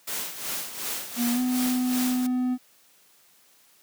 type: noise with tremolo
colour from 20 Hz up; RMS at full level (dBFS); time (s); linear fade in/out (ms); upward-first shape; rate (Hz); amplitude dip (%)
white; -30; 0.07-2.27; 10; sine; 2.7; 65
type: tone with pitch glide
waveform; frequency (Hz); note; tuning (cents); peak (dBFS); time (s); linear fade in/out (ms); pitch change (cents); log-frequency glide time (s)
triangle; 239.7 to 251.5; A#3 to B3; +48 to +32; -20; 1.16-2.58; 50; +84; 1.32-1.4
effects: white hiss -59 dBFS RMS until 3.82 s + high-pass 150 Hz 12 dB/octave